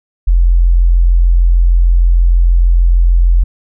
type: tone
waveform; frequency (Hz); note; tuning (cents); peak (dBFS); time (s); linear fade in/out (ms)
sine; 43.25; F1; -16; -5; 0.27-3.44; 10
effects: none